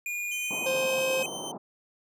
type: tone with pitch glide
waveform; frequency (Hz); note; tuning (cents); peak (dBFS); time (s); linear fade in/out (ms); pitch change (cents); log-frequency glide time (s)
square; 2434 to 2540; D#7 to D#7; -39 to +35; -31; 0.06-1.26; 2; +74; 0.28-0.98
type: tone with tremolo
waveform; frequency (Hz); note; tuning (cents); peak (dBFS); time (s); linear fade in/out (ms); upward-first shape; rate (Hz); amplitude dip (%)
20% pulse; 3087; G7; -27; -30; 0.31-1.52; 10; triangle; 8.8; 35
type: band-pass noise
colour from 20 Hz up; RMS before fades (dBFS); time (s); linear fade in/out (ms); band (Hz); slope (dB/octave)
white; -39; 0.5-1.58; 10; 140 to 1000; 48
type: harmonic tone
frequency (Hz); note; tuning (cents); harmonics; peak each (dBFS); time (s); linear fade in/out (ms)
525; C5; +6; 1 / 2 / 3 / 5 / 6 / 7 / 8 / 9 / 10; -26 / -40 / -44 / -45 / -40 / -47 / -51 / -51 / -45; 0.66-1.23; 5
effects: none